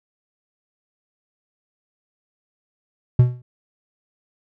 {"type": "tone with exponential decay", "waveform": "triangle", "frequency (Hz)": 123.47, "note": "B2", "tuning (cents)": 0, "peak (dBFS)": -4, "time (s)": [3.19, 3.42], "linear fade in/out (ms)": 5, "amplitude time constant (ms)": 50, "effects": []}